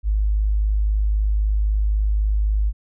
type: tone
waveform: sine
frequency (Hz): 51.91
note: G#1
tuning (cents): 0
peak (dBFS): -16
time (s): 0.03-2.73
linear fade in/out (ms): 50
effects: none